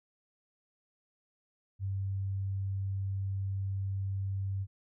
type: tone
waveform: sine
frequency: 97.3 Hz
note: G2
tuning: 12 cents flat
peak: -31 dBFS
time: 1.79-4.67 s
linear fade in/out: 50 ms
effects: none